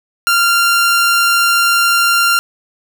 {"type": "tone", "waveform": "sawtooth", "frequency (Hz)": 1387, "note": "F6", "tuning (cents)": -12, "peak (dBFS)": -6, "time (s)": [0.27, 2.39], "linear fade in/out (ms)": 0, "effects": []}